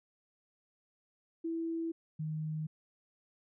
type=tone pair in turn; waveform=sine; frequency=329.6 / 155.55 Hz; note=E4 / D#3; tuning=0 / 0 cents; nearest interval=octave + minor second; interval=1300 cents; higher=first; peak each=-33 / -34 dBFS; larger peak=first; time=1.44-1.92 / 2.19-2.67 s; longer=neither; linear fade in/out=10 ms; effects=none